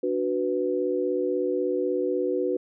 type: chord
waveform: sine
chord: B minor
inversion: first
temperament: equal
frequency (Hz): 293.7 / 370 / 493.9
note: D4 / F#4 / B4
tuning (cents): 0 / 0 / 0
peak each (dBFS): -30 / -26 / -27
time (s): 0.03-2.57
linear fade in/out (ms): 5
effects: none